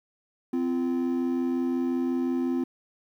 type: tone pair together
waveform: triangle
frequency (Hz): 257.9 / 343.5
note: C4 / F4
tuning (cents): -25 / -29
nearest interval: perfect fourth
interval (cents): 496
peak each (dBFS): -23 / -27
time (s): 0.53-2.64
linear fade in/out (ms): 5
effects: tanh soft clip ceiling -15 dBFS + 10-bit